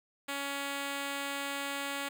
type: tone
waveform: 5% pulse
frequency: 280 Hz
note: C#4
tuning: 18 cents sharp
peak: -23 dBFS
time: 0.28-2.09 s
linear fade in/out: 10 ms
effects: none